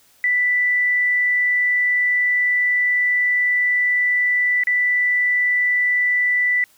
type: tone with dropouts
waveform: sine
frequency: 1978 Hz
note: B6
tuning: 2 cents sharp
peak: -15 dBFS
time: 0.24-6.64 s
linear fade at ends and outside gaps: 1 ms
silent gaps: 4.636-4.671 s
effects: white hiss -55 dBFS RMS until 6.77 s